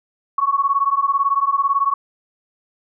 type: beating tone pair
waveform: sine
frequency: 1103 / 1121 Hz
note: C#6 / C#6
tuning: -9 / +19 cents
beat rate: 18 Hz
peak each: -18 dBFS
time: 0.38-1.94 s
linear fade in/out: 5 ms
effects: none